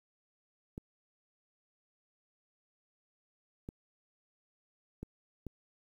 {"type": "clicks", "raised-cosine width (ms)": 3, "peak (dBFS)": -28, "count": 4, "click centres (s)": [0.779, 3.689, 5.03, 5.467], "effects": ["10-bit"]}